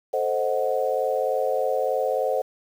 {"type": "chord", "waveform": "sine", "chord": "A diminished seventh", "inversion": "none", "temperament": "equal", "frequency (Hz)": [440, 523.3, 622.3, 740], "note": ["A4", "C5", "Eb5", "Gb5"], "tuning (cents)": [0, 0, 0, 0], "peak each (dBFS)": [-28, -24, -28, -28], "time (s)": [0.13, 2.42], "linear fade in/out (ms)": 10, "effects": ["8-bit"]}